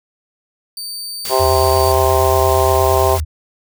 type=tone; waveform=sawtooth; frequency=4600 Hz; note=D8; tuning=37 cents flat; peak=-22 dBFS; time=0.77-1.92 s; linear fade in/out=2 ms
type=noise; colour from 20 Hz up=white; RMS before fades=-26 dBFS; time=1.25-3.2 s; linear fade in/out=0 ms
type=harmonic tone; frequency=130.81 Hz; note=C3; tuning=in tune; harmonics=3 / 4 / 5 / 6 / 7 / 8; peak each=-17 / -20 / -17 / -20 / -21 / -20 dBFS; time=1.29-3.19 s; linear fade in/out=50 ms
type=tone with vibrato; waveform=sine; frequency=81.9 Hz; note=E2; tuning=11 cents flat; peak=-17 dBFS; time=1.39-3.25 s; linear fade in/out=20 ms; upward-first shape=sine; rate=8.6 Hz; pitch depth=130 cents each way
effects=none